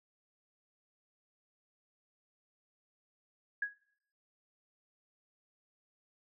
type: tone with exponential decay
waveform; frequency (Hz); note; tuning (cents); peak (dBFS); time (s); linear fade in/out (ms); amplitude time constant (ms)
sine; 1661.2; G#6; 0; -28; 3.62-3.77; 5; 32
effects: noise-tail reverb RT60 0.7 s tail -22 dB re dry